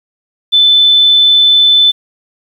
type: tone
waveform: sine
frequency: 3516 Hz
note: A7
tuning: 2 cents flat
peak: -4 dBFS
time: 0.52-1.92 s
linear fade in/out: 20 ms
effects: 7-bit